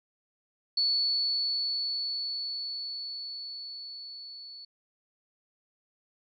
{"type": "tone with level ramp", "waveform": "sine", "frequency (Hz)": 4435, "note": "C#8", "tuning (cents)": 0, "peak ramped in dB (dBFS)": [-23, -43], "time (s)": [0.77, 4.65], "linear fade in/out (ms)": 5, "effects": []}